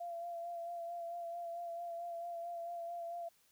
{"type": "tone with vibrato", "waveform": "sine", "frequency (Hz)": 685, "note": "F5", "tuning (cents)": -34, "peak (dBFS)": -40, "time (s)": [0, 3.29], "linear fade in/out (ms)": 10, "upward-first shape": "sine", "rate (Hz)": 4.5, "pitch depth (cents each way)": 25, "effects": ["white hiss -71 dBFS RMS until 3.51 s"]}